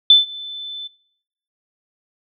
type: tone with ADSR envelope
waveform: sine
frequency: 3520 Hz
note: A7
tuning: in tune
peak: -4 dBFS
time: 0.1-0.88 s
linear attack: 3 ms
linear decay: 150 ms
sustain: -23 dB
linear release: 15 ms
effects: noise-tail reverb RT60 0.8 s tail -25 dB re dry